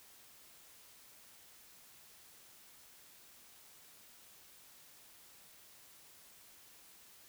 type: silence
effects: white hiss -60 dBFS RMS until 7.28 s